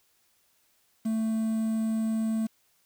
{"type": "tone with quantisation", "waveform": "triangle", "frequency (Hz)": 221.8, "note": "A3", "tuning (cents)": 14, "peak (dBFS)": -23, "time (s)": [1.05, 2.47], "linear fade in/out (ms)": 10, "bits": 8, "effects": ["white hiss -68 dBFS RMS until 2.85 s"]}